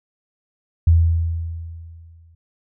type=tone with exponential decay; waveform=sine; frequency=83 Hz; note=E2; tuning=12 cents sharp; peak=-8 dBFS; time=0.87-2.35 s; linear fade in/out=5 ms; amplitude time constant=320 ms; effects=none